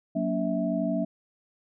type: tone cluster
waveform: sine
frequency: 183.7 / 233 / 285.4 / 651 Hz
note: F#3 / A#3 / D4 / E5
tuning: -12 / -1 / -49 / -22 cents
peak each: -30 dBFS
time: 0.15-1.05 s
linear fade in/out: 10 ms
effects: none